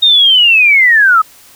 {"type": "linear sweep", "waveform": "sine", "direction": "down", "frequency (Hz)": [3729, 1244.5], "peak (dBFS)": -4, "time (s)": [0.02, 1.22], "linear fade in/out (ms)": 10, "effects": ["white hiss -41 dBFS RMS until 1.55 s"]}